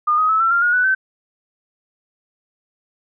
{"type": "tone with pitch steps", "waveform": "sine", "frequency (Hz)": [1216, 1257.4, 1300.3, 1344.6, 1390.4, 1437.7, 1486.7, 1537.4], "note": ["D#6", "D#6", "E6", "E6", "F6", "F6", "F#6", "G6"], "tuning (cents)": [-40, 18, -24, 34, -8, 50, 8, -34], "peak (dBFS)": -13, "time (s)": [0.07, 0.95], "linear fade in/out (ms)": 10, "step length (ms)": 110, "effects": []}